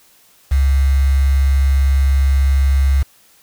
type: tone with quantisation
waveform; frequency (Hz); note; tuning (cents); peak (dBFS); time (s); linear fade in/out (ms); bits
sine; 68.2; C#2; -28; -10; 0.51-3.03; 10; 5
effects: white hiss -51 dBFS RMS until 3.42 s

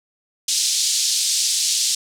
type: band-pass noise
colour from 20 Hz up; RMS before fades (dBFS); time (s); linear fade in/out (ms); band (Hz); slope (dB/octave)
pink; -20; 0.48-1.95; 5; 4000 to 8600; 24
effects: none

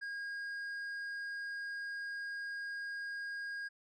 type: tone with tanh clipping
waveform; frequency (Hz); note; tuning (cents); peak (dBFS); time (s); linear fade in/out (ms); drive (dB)
sine; 1629; G#6; -34; -40; 0.01-3.69; 20; 6
effects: none

